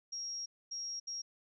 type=tone bursts at uneven times; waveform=sine; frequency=5600 Hz; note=F8; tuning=4 cents sharp; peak=-38 dBFS; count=3; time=0.12-0.46 / 0.71-1 / 1.07-1.22 s; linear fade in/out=10 ms; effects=none